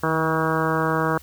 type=harmonic tone with a mistuned harmonic; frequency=160 Hz; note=D#3; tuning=49 cents sharp; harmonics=1 / 2 / 3 / 4 / 5 / 6 / 7 / 8 / 9 / 10; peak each=-26 / -27 / -26 / -30 / -32 / -29 / -27 / -30 / -30 / -32 dBFS; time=0.03-1.18 s; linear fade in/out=5 ms; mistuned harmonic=1; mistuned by=-22 cents; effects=added 72 Hz sine -47 dBFS peak until 1.22 s + white hiss -49 dBFS RMS until 1.22 s